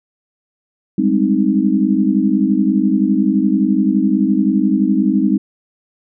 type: chord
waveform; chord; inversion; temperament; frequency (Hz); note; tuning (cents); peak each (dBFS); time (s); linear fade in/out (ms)
sine; Ab major seventh; third; equal; 196 / 207.7 / 261.6 / 311.1; G3 / Ab3 / C4 / Eb4; 0 / 0 / 0 / 0; -17; 0.98-5.38; 5
effects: none